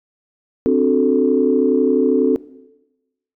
sine chord, D dominant seventh, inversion third, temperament equal, 261.6 / 293.7 / 370 / 440 Hz, C4 / D4 / F#4 / A4, 0 / 0 / 0 / 0 cents, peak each -16 / -19 / -18 / -16 dBFS, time 0.66-2.36 s, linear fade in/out 0 ms, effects noise-tail reverb RT60 1.0 s tail -19 dB re dry + tanh soft clip ceiling -2 dBFS

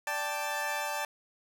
20% pulse chord, D suspended fourth, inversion none, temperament equal, 587.3 / 784 / 880 Hz, D5 / G5 / A5, 0 / 0 / 0 cents, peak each -32 / -33 / -29 dBFS, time 0.07-1.05 s, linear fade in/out 2 ms, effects none

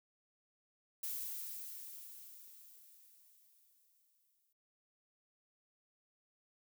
violet noise with exponential decay, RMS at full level -40 dBFS, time 1.03-4.53 s, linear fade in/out 5 ms, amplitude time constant 760 ms, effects none

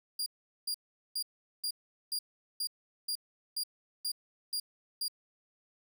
sawtooth tone bursts, 4812 Hz, D8, 41 cents sharp, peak -29 dBFS, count 11, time 0.19-5.082 s, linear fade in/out 5 ms, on 72 ms, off 410 ms, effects none

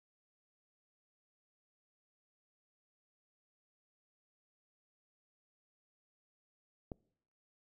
click, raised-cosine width 2 ms, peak -28 dBFS, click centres 6.918 s, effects noise-tail reverb RT60 0.7 s tail -25 dB re dry

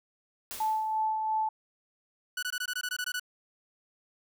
white noise with exponential decay, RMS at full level -37 dBFS, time 0.51-1.07 s, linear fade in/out 0 ms, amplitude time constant 120 ms
sine tone with tremolo, 872 Hz, A5, 16 cents flat, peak -25 dBFS, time 0.6-1.49 s, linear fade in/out 5 ms, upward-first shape sine, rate 2.9 Hz, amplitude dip 35%
sawtooth tone bursts, 1480 Hz, F#6, in tune, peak -27 dBFS, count 11, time 2.37-3.197 s, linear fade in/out 5 ms, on 57 ms, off 20 ms
effects none

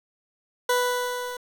20% pulse tone with level ramp, 493.9 Hz, B4, in tune, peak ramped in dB -14 to -27 dBFS, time 0.69-1.37 s, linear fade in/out 5 ms, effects 8-bit

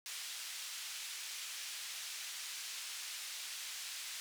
pink band-pass noise, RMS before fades -45 dBFS, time 0.06-4.2 s, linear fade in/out 0 ms, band 2700 to 9400 Hz, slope 12 dB/octave, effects none

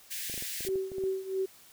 white high-pass noise, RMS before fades -37 dBFS, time 0.1-0.69 s, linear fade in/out 20 ms, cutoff 1600 Hz, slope 96 dB/octave
clicks, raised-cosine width 2 ms, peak -31 dBFS, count 11, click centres 0.298 / 0.341 / 0.378 / 0.424 / 0.607 / 0.65 / 0.688 / 0.757 / 0.918 / 0.983 / 1.038 s
sine tone with tremolo, 381.6 Hz, G4, 47 cents flat, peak -26 dBFS, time 0.66-1.46 s, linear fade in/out 10 ms, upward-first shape triangle, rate 3 Hz, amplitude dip 85%
effects white hiss -56 dBFS RMS until 1.72 s

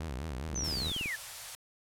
sawtooth tone with vibrato, 71.1 Hz, C#2, 45 cents sharp, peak -32 dBFS, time 0-0.91 s, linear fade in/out 5 ms, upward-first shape sine, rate 4.8 Hz, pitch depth 250 cents each way
click train, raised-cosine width 3 ms, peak -28 dBFS, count 13, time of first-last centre 0.49-1.059 s, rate 21.1 Hz
sine linear sweep, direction down, 6240 to 1661.2 Hz, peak -33 dBFS, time 0.55-1.16 s, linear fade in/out 10 ms
white band-stop noise, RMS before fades -43 dBFS, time 0.64-1.55 s, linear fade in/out 0 ms, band 130 to 560 Hz, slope 24 dB/octave
effects low-pass 12000 Hz 12 dB/octave

